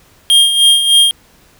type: tone with tremolo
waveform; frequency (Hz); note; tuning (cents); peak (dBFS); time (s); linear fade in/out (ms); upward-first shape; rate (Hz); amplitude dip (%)
square; 3221; G7; +46; -5; 0.3-1.11; 0; sine; 3.3; 60
effects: pink hiss -48 dBFS RMS until 1.59 s